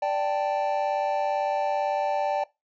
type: chord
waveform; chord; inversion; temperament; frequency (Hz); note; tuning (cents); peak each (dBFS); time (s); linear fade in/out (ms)
triangle; D suspended fourth; none; just; 587.3 / 783.1 / 881; D5 / G5 / A5; 0 / -2 / +2; -25 / -25 / -28; 0.02-2.44; 5
effects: noise-tail reverb RT60 0.2 s tail -20 dB re dry + resampled to 16000 Hz